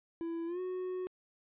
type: tone with pitch glide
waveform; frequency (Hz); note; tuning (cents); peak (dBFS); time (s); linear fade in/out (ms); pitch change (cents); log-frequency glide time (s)
triangle; 333.3 to 367.7; E4 to F#4; +19 to -11; -33; 0.21-1.07; 0; +170; 0.46-0.6
effects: resampled to 8000 Hz